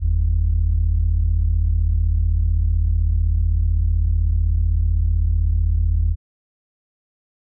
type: tone pair together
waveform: sine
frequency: 45.89 / 81.7 Hz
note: F#1 / E2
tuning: -14 / -15 cents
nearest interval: minor seventh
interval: 999 cents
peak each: -16 dBFS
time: 0-6.16 s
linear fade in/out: 50 ms
effects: tanh soft clip ceiling -10 dBFS